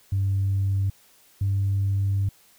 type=tone pair in turn; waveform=sine; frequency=97.7 / 98.55 Hz; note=G2 / G2; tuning=-5 / +10 cents; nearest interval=unison; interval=15 cents; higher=second; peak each=-19 dBFS; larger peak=neither; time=0.12-0.9 / 1.41-2.29 s; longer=second; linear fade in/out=5 ms; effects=tanh soft clip ceiling -17 dBFS + white hiss -57 dBFS RMS until 2.58 s